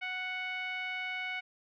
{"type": "tone with low-pass filter", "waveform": "10% pulse", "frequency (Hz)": 740, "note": "F#5", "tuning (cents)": 0, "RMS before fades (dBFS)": -37, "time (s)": [0.01, 1.41], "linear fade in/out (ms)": 20, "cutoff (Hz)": 2300, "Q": 3.1, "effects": []}